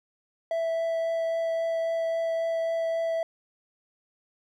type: tone with vibrato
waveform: triangle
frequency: 659.3 Hz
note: E5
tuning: in tune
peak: -23 dBFS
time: 0.51-3.23 s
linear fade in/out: 2 ms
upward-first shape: triangle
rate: 3.7 Hz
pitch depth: 8 cents each way
effects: none